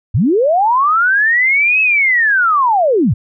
sine linear two-way sweep, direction up then down, 80.2 to 2600 to 80.2 Hz, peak -9 dBFS, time 0.14-3.14 s, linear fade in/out 10 ms, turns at 1.81 s, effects none

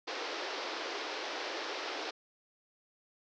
pink band-pass noise, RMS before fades -39 dBFS, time 0.07-2.11 s, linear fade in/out 10 ms, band 320 to 5500 Hz, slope 48 dB/octave, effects none

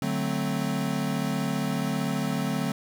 square chord, D dominant seventh, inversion none, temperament equal, 146.83 / 185 / 220 / 261.6 Hz, D3 / F#3 / A3 / C4, 0 / 0 / 0 / 0 cents, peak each -32 dBFS, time 0.02-2.72 s, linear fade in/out 2 ms, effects none

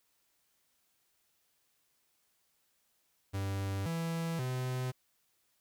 45% pulse tone with pitch steps, 97.9 / 165.5 / 127.7 Hz, G2 / E3 / C3, -2 / +7 / -42 cents, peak -33 dBFS, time 3.33-4.92 s, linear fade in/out 20 ms, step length 530 ms, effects white hiss -75 dBFS RMS until 5.6 s

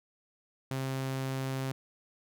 sawtooth tone, 133.1 Hz, C3, 30 cents sharp, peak -28 dBFS, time 0.71-1.72 s, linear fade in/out 2 ms, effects none

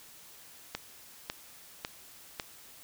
click train, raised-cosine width 0.2 ms, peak -16 dBFS, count 4, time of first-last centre 0.75-2.398 s, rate 1.82 Hz, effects white hiss -53 dBFS RMS until 2.83 s

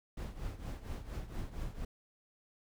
brown noise with tremolo, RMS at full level -38 dBFS, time 0.17-1.85 s, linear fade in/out 5 ms, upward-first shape triangle, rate 4.3 Hz, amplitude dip 80%, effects none

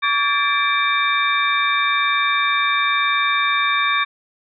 sine tone cluster, 1143 / 1623 / 1764 / 2333 / 3659 Hz, D6 / G#6 / A6 / D7 / A#7, -47 / -40 / +4 / -12 / -33 cents, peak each -19 / -26 / -25 / -21 / -24 dBFS, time 0.02-4.05 s, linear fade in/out 20 ms, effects none

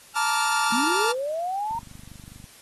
45% pulse chord, Bb major seventh, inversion third, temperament just, 874.1 / 932.3 / 1165.4 / 1398.5 Hz, A5 / Bb5 / D6 / F6, -12 / 0 / -14 / +2 cents, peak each -26 / -29 / -28 / -26 dBFS, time 0.15-1.13 s, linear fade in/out 20 ms
sine linear sweep, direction up, 217.8 to 937 Hz, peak -25 dBFS, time 0.72-1.79 s, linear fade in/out 5 ms
click train, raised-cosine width 5 ms, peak -32 dBFS, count 19, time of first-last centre 1.71-2.442 s, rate 24.6 Hz
effects white hiss -50 dBFS RMS until 2.61 s + AAC 32 kbps

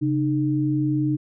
sine tone pair together, 135.8 / 304.5 Hz, C#3 / D#4, -35 / -37 cents, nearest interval octave + major second, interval 1398 cents, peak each -23 / -21 dBFS, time 0.01-1.17 s, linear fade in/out 20 ms, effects none

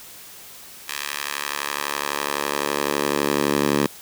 10% pulse tone with high-pass filter sweep, 71.9 Hz, D2, 36 cents flat, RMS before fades -24 dBFS, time 0.88-3.87 s, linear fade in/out 5 ms, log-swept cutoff 2000 to 220 Hz, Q 0.85, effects white hiss -42 dBFS RMS until 4.01 s

